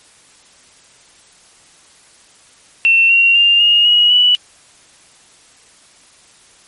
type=tone with pitch steps; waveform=sine; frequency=2700 / 2749 / 2798 / 2849 / 2900 / 2953 Hz; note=E7 / F7 / F7 / F7 / F#7 / F#7; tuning=+41 / -28 / +3 / +34 / -35 / -4 cents; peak=-7 dBFS; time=2.85-4.35 s; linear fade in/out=0 ms; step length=250 ms; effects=white hiss -47 dBFS RMS until 6.67 s + MP3 48 kbps